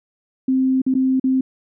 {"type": "tone with dropouts", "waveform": "sine", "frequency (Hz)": 261.6, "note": "C4", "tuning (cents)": 0, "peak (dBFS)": -14, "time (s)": [0.48, 1.41], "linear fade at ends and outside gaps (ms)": 5, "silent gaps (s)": [[0.818, 0.864], [0.941, 0.95], [1.198, 1.24]], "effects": []}